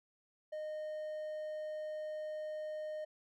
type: tone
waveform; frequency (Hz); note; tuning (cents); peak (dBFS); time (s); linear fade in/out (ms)
triangle; 615; D#5; -20; -37; 0.52-3.05; 10
effects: none